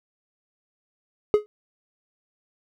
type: tone with exponential decay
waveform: triangle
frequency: 420 Hz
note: G#4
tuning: 19 cents sharp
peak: -8 dBFS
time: 1.34-1.46 s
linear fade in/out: 0 ms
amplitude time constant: 24 ms
effects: none